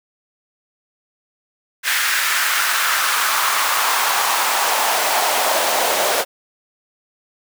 pink noise with high-pass filter sweep, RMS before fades -18 dBFS, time 1.83-6.25 s, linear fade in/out 50 ms, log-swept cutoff 1700 to 570 Hz, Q 2.3, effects none

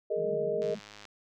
sine chord, Ab suspended second, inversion none, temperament equal with one note detuned, 415.3 / 462.9 / 622.3 Hz, Ab4 / Bb4 / Eb5, 0 / -12 / 0 cents, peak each -32 dBFS, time 0.1-0.75 s, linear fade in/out 10 ms
pink band-pass noise, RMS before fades -43 dBFS, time 0.16-0.8 s, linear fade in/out 20 ms, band 150 to 220 Hz, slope 96 dB/octave
click train, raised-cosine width 0.2 ms, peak -30 dBFS, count 46, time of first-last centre 0.62-1.053 s, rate 104 Hz
effects none

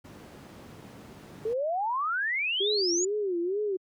brown noise, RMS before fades -40 dBFS, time 0.04-1.54 s, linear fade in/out 10 ms
sine exponential sweep, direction up, 425.2 to 7040 Hz, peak -26 dBFS, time 1.45-3.05 s, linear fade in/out 5 ms
sine tone with vibrato, 380 Hz, F#4, 46 cents sharp, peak -26 dBFS, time 2.6-3.77 s, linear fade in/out 10 ms, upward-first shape sine, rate 2.2 Hz, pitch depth 190 cents each way
effects high-pass 150 Hz 12 dB/octave

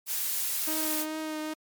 blue noise, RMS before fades -30 dBFS, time 0.06-1.06 s, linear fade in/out 50 ms
sawtooth tone with vibrato, 311.1 Hz, D#4, in tune, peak -28 dBFS, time 0.67-1.54 s, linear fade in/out 10 ms, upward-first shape triangle, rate 2.4 Hz, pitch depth 20 cents each way
effects MP3 96 kbps

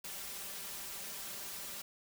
white noise with comb filter, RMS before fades -44 dBFS, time 0.04-1.82 s, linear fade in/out 5 ms, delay 5.1 ms, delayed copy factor +0.65, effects none

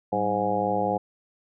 harmonic tone with a mistuned harmonic, 103.83 Hz, G#2, in tune, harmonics 1 / 2 / 3 / 4 / 5 / 6 / 7 / 8, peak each -38 / -31 / -34 / -33 / -28 / -35 / -28 / -28 dBFS, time 0.12-0.98 s, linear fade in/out 10 ms, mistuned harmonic 2, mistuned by -110 cents, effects none

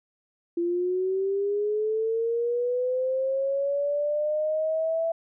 sine linear sweep, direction up, 340 to 664 Hz, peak -23 dBFS, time 0.57-5.12 s, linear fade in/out 5 ms, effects none

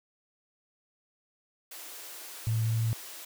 white high-pass noise, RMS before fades -44 dBFS, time 1.71-3.25 s, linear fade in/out 5 ms, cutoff 290 Hz, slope 96 dB/octave
sine tone, 112.7 Hz, A2, 42 cents sharp, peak -25 dBFS, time 2.47-2.93 s, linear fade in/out 0 ms
effects none

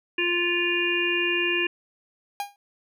harmonic tone, 349.2 Hz, F4, in tune, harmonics 1 / 3 / 5 / 7 / 8, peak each -27 / -38 / -29 / -26 / -27 dBFS, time 0.18-1.67 s, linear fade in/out 5 ms
45% pulse tone with exponential decay, 810 Hz, G#5, 43 cents flat, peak -24 dBFS, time 2.4-2.56 s, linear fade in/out 1 ms, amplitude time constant 34 ms
effects none

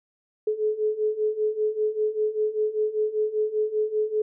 sine beating tone pair, 425.5 / 430.6 Hz, G#4 / A4, +42 / -37 cents, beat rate 5.1 Hz, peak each -27 / -24 dBFS, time 0.47-4.22 s, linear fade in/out 5 ms, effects none

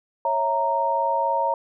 sine tone cluster, 551 / 655 / 929 Hz, C#5 / E5 / A#5, -11 / -11 / -6 cents, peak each -26 / -28 / -21 dBFS, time 0.25-1.54 s, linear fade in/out 2 ms, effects none

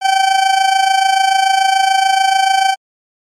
40% pulse tone with amplitude modulation, 772 Hz, G5, 27 cents flat, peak -6 dBFS, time 0.01-2.76 s, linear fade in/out 50 ms, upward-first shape sine, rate 26.9 Hz, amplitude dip 65%, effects low-pass 8000 Hz 12 dB/octave + MP3 96 kbps

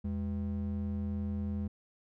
triangle ring-modulated tone, 144.5 Hz, D3, 28 cents flat, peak -27 dBFS, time 0.04-1.68 s, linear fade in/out 10 ms, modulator 61.3 Hz, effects none

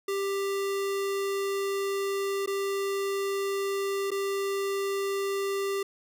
square tone with dropouts, 394.7 Hz, G4, 12 cents sharp, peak -28 dBFS, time 0.08-5.83 s, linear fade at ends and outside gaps 5 ms, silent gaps 2.461-2.474 / 4.106-4.115 s, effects none

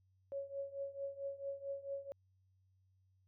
sine tone with tremolo, 554.4 Hz, C#5, in tune, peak -37 dBFS, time 0.32-2.12 s, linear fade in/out 0 ms, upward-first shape triangle, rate 4.5 Hz, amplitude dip 90%, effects added 94 Hz sine -70 dBFS peak until 3.27 s

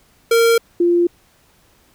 square / sine tone pair in turn, 461.6 / 346.9 Hz, A#4 / F4, -17 / -12 cents, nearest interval perfect fourth, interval 495 cents, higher first, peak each -11 dBFS, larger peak neither, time 0.31-0.58 / 0.8-1.07 s, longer neither, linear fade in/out 5 ms, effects pink hiss -55 dBFS RMS until 1.94 s

